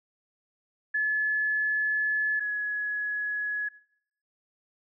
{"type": "tone pair in turn", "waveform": "sine", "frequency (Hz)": [1717, 1686.5], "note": ["A6", "G#6"], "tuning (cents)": [-43, 26], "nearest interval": "unison", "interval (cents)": 31, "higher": "first", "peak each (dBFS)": [-23, -27], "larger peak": "first", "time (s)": [[0.94, 2.4], [2.4, 3.69]], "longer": "first", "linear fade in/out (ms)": 10, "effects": ["noise-tail reverb RT60 0.7 s tail -20 dB re dry"]}